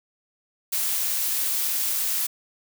blue noise, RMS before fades -25 dBFS, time 0.72-2.27 s, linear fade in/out 10 ms, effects none

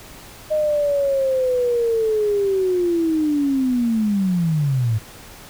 sine linear sweep, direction down, 620 to 105 Hz, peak -16 dBFS, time 0.5-4.99 s, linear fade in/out 20 ms, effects pink hiss -41 dBFS RMS until 5.49 s

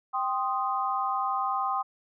sine chord, C minor, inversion second, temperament equal, 784 / 1046.5 / 1244.5 Hz, G5 / C6 / Eb6, 0 / 0 / 0 cents, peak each -30 dBFS, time 0.13-1.83 s, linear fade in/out 20 ms, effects none

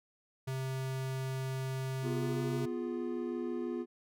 square tone with pitch glide, 132 to 134.38 Hz, C3 to C3, +16 to +47 cents, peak -35 dBFS, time 0.47-2.66 s, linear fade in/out 10 ms, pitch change +31 cents, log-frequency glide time 2.01-2.41 s
triangle chord, F diminished, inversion second, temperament equal, 246.9 / 349.2 / 415.3 Hz, Cb4 / F4 / Ab4, 0 / 0 / 0 cents, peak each -36 / -35 / -40 dBFS, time 2.02-3.86 s, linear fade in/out 50 ms
effects none

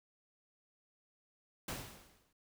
pink noise with exponential decay, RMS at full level -39 dBFS, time 1.68-2.33 s, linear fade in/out 5 ms, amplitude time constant 140 ms, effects none

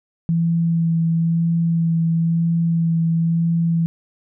sine tone with vibrato, 166.1 Hz, E3, 13 cents sharp, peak -15 dBFS, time 0.29-3.86 s, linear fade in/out 0 ms, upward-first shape sine, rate 1 Hz, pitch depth 14 cents each way, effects none

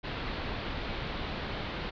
pink low-pass noise, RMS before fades -36 dBFS, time 0.03-1.91 s, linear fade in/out 20 ms, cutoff 4300 Hz, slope 48 dB/octave, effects none

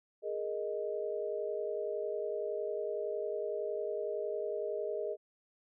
sine chord, Ab suspended second, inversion none, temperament equal, 415.3 / 466.2 / 622.3 Hz, Ab4 / Bb4 / Eb5, 0 / 0 / 0 cents, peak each -37 / -39 / -38 dBFS, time 0.22-5.17 s, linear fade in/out 50 ms, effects none

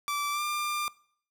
sawtooth tone with pitch glide, 1163 to 1194.3 Hz, D6 to D6, -17 to +29 cents, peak -25 dBFS, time 0.08-0.88 s, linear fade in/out 0 ms, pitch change +46 cents, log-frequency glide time 0.31-0.42 s, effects noise-tail reverb RT60 0.6 s tail -22 dB re dry

